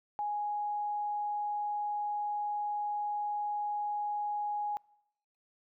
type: tone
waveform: sine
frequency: 830.6 Hz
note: G#5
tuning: in tune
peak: -31 dBFS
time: 0.19-4.77 s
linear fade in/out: 0 ms
effects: noise-tail reverb RT60 0.9 s tail -26 dB re dry